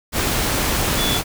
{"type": "tone in noise", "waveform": "sine", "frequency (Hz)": 3444, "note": "A7", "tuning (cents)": -38, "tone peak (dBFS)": -22, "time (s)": [0.96, 1.21], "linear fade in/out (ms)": 50, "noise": "pink", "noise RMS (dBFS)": -20, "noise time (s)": [0.12, 1.24], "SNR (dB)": -5, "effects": []}